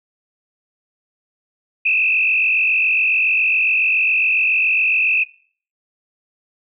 sine tone with frequency modulation, 2567 Hz, E7, 47 cents flat, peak -13 dBFS, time 1.85-5.24 s, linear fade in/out 10 ms, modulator 47.2 Hz, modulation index 2.3, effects noise-tail reverb RT60 0.5 s tail -24 dB re dry

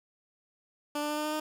15% pulse tone with pitch steps, 294.4 / 297 / 299.5 / 302.2 / 304.8 / 307.4 Hz, D4 / D4 / D4 / D4 / D#4 / D#4, +4 / +20 / +34 / +50 / -36 / -21 cents, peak -24 dBFS, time 0.95-1.4 s, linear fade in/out 5 ms, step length 75 ms, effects none

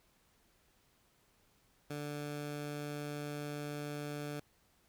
15% pulse tone, 146.83 Hz, D3, in tune, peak -33 dBFS, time 1.9-4.4 s, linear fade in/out 5 ms, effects pink hiss -71 dBFS RMS until 4.88 s

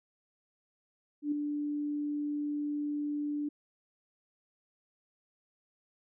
sine tone with ADSR envelope, 293.7 Hz, D4, in tune, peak -26 dBFS, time 1.22-3.49 s, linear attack 100 ms, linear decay 4 ms, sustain -5 dB, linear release 8 ms, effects none

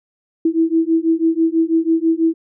sine beating tone pair, 323.8 / 329.9 Hz, E4 / E4, -31 / +1 cents, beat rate 6.1 Hz, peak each -16 dBFS, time 0.45-2.34 s, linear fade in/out 5 ms, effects none

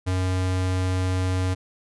square tone, 92.5 Hz, F#2, in tune, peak -22 dBFS, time 0.06-1.55 s, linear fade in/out 20 ms, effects resampled to 24000 Hz

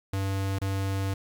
square tone with dropouts, 97.2 Hz, G2, 14 cents flat, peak -27 dBFS, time 0.13-1.14 s, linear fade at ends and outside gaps 5 ms, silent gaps 0.587-0.615 s, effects 10-bit

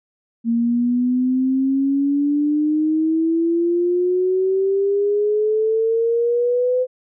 sine exponential sweep, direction up, 230 to 510 Hz, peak -15 dBFS, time 0.44-6.87 s, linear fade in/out 50 ms, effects none

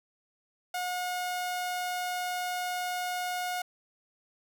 sawtooth tone, 722 Hz, F#5, 43 cents flat, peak -27 dBFS, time 0.74-3.62 s, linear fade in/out 5 ms, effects none

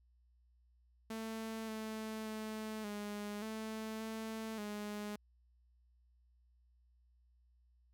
sawtooth tone with pitch steps, 222.6 / 218.9 / 217.4 / 206.7 / 219.5 / 221.6 / 208.1 Hz, A3 / A3 / A3 / G#3 / A3 / A3 / G#3, +20 / -9 / -21 / -8 / -4 / +13 / +4 cents, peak -37 dBFS, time 1.1-5.16 s, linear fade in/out 5 ms, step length 580 ms, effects added 60 Hz sine -67 dBFS peak until 7.93 s

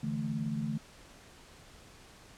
sine chord, D suspended second, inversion none, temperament equal, 146.83 / 164.81 / 220 Hz, D3 / E3 / A3, 0 / 0 / 0 cents, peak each -36 / -38 / -34 dBFS, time 0.03-0.78 s, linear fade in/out 5 ms, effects pink hiss -55 dBFS RMS until 2.37 s + low-pass 9000 Hz 12 dB/octave

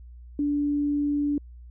sine tone, 290 Hz, D4, 22 cents flat, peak -22 dBFS, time 0.39-1.38 s, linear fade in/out 2 ms, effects added 60 Hz sine -42 dBFS peak until 1.7 s

